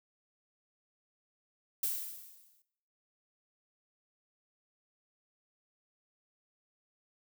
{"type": "noise with exponential decay", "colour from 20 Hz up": "violet", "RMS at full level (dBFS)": -31, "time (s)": [1.83, 2.62], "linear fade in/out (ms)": 2, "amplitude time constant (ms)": 170, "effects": ["noise-tail reverb RT60 0.7 s tail -17 dB re dry"]}